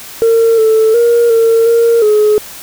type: tone with pitch steps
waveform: sine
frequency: 456.3 / 440.6 / 471.1 / 455.5 / 464.2 / 423.5 Hz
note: A#4 / A4 / A#4 / A#4 / A#4 / G#4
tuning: -37 / +2 / +18 / -40 / -7 / +34 cents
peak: -4 dBFS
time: 0.22-2.38 s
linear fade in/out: 0 ms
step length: 360 ms
effects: tanh soft clip ceiling -3 dBFS + white hiss -30 dBFS RMS until 2.62 s